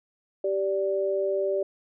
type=tone pair together; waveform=sine; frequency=389.8 / 584 Hz; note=G4 / D5; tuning=-10 / -10 cents; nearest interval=perfect fifth; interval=700 cents; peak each=-26 dBFS; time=0.44-1.63 s; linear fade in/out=5 ms; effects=none